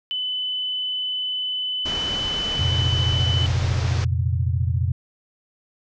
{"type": "tone", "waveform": "sine", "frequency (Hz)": 3010, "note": "F#7", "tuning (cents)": 29, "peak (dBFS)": -23, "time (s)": [0.11, 3.46], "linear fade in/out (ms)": 0}
{"type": "low-pass noise", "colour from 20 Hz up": "pink", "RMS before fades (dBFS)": -31, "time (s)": [1.85, 4.05], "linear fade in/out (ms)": 10, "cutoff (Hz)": 6500, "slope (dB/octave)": 48}
{"type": "chord", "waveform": "sine", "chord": "F suspended fourth", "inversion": "none", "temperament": "equal", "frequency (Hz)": [87.31, 116.54, 130.81], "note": ["F2", "Bb2", "C3"], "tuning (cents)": [0, 0, 0], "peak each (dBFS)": [-21, -24, -26], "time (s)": [2.59, 4.92], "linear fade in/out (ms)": 5}
{"effects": []}